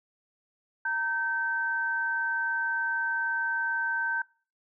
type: tone pair together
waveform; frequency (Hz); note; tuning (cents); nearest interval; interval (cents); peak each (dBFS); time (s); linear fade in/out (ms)
sine; 921 / 1547.5; A#5 / G6; -21 / -23; major sixth; 898; -34 / -27; 0.85-4.22; 5
effects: noise-tail reverb RT60 0.4 s tail -24 dB re dry